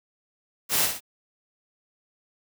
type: noise with echo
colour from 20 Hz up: white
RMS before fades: -23 dBFS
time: 0.69-0.89 s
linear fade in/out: 50 ms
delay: 58 ms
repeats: 2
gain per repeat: -6 dB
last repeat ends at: 1.006 s
effects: none